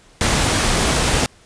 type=noise; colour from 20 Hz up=pink; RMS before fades=-17 dBFS; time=0.21-1.26 s; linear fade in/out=0 ms; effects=pink hiss -50 dBFS RMS until 1.45 s + resampled to 22050 Hz